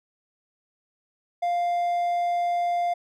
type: tone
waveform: triangle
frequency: 699 Hz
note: F5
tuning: 1 cent sharp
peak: -20 dBFS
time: 1.42-2.94 s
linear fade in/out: 10 ms
effects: none